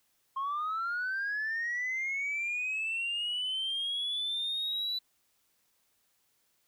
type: linear sweep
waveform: sine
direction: up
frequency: 1062 to 3980 Hz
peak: -29 dBFS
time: 0.36-4.99 s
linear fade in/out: 10 ms
effects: tanh soft clip ceiling -28 dBFS + white hiss -73 dBFS RMS until 6.67 s